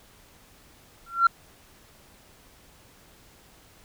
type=tone with exponential growth; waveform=sine; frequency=1368 Hz; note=F6; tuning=36 cents flat; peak=-10 dBFS; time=1.06-1.27 s; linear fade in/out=5 ms; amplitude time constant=44 ms; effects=tanh soft clip ceiling -11 dBFS + pink hiss -55 dBFS RMS until 3.84 s